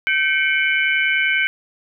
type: tone cluster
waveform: sine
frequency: 1546 / 2187 / 2337 / 2995 Hz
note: G6 / C#7 / D7 / F#7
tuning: -24 / -24 / -9 / +20 cents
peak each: -19 / -20 / -22 / -26 dBFS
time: 0.07-1.47 s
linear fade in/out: 0 ms
effects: none